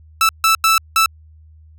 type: tone bursts at uneven times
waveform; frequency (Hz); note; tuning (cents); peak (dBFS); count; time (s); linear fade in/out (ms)
sawtooth; 1318.5; E6; 0; -7; 4; 0.21-0.29 / 0.44-0.55 / 0.64-0.78 / 0.96-1.06; 2
effects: added 78 Hz sine -42 dBFS peak until 1.78 s